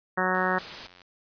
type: harmonic tone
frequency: 184.8 Hz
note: F#3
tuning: 2 cents flat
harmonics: 1 / 2 / 3 / 4 / 5 / 6 / 7 / 8 / 9 / 10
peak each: -32 / -32 / -32 / -32 / -32 / -32 / -32 / -32 / -32 / -32 dBFS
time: 0.17-0.59 s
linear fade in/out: 10 ms
type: click train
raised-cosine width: 0.2 ms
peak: -33 dBFS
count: 61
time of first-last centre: 0.35-1.017 s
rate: 89.9 Hz
type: noise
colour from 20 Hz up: white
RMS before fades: -38 dBFS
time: 0.58-0.87 s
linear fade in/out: 5 ms
effects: resampled to 11025 Hz